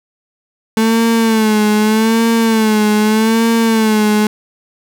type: tone with vibrato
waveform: 35% pulse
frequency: 220 Hz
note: A3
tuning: in tune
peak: -8 dBFS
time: 0.77-4.27 s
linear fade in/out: 2 ms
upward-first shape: sine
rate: 0.82 Hz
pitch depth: 71 cents each way
effects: none